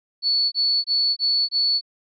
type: tone bursts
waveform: sine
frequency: 4435 Hz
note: C#8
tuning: in tune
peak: -17 dBFS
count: 5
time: 0.22-1.812 s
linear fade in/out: 50 ms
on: 300 ms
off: 23 ms
effects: none